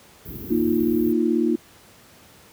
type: band-stop noise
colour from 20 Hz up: pink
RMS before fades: -33 dBFS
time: 0.25-1.13 s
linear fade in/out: 10 ms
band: 430 to 12000 Hz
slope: 96 dB/octave
type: chord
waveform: sine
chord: Bb suspended fourth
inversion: none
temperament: equal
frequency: 233.1 / 311.1 / 349.2 Hz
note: Bb3 / Eb4 / F4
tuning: 0 / 0 / 0 cents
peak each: -22 dBFS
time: 0.5-1.56 s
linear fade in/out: 10 ms
effects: pink hiss -50 dBFS RMS until 2.52 s + high-pass 80 Hz 12 dB/octave